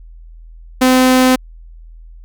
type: tone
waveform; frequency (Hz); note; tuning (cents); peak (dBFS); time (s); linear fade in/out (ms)
sawtooth; 256.6; C4; -34; -4; 0.81-1.36; 10
effects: added 41 Hz sine -34 dBFS peak until 2.24 s